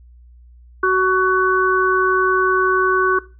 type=harmonic tone; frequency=374.1 Hz; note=F#4; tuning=19 cents sharp; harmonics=1 / 3 / 4; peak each=-17 / -17 / -17 dBFS; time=0.83-3.19 s; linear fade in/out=5 ms; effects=noise-tail reverb RT60 0.3 s tail -18 dB re dry + added 60 Hz sine -42 dBFS peak until 3.39 s